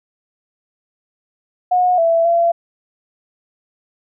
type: tone with pitch steps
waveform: sine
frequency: 725 / 665 / 680 Hz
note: F#5 / E5 / F5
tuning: -35 / +15 / -46 cents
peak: -11 dBFS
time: 1.71-2.52 s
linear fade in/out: 10 ms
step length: 270 ms
effects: none